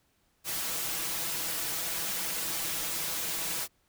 white noise with comb filter, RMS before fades -33 dBFS, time 0.44-3.68 s, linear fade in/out 50 ms, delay 6.1 ms, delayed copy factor +0.75, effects pink hiss -71 dBFS RMS until 3.88 s

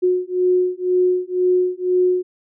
sine beating tone pair, 362.8 / 364.8 Hz, F#4 / F#4, -34 / -24 cents, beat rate 2 Hz, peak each -18 dBFS, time 0.02-2.23 s, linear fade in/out 20 ms, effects none

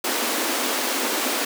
pink high-pass noise, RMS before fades -24 dBFS, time 0.04-1.45 s, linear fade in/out 5 ms, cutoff 230 Hz, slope 96 dB/octave, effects none

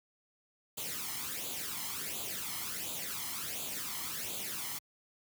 white noise with flanger, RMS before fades -39 dBFS, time 0.77-4.79 s, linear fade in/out 10 ms, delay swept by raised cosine 0.27 to 0.98 ms, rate 1.4 Hz, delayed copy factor +0.65, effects high-pass 80 Hz 12 dB/octave

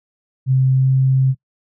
sine tone with pitch glide, 131.3 to 132.29 Hz, C3 to C3, +6 to +19 cents, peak -11 dBFS, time 0.46-1.35 s, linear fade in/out 50 ms, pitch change +13 cents, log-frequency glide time 0.73-0.88 s, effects noise-tail reverb RT60 0.1 s tail -22 dB re dry

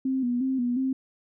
sine tone with vibrato, 253.3 Hz, B3, 44 cents sharp, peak -23 dBFS, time 0.05-0.93 s, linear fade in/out 5 ms, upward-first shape square, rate 2.8 Hz, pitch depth 69 cents each way, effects none

